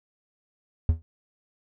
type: tone with exponential decay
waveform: triangle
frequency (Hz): 81.3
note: E2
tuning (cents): -23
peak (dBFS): -11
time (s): 0.89-1.02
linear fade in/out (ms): 0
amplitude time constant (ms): 27
effects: none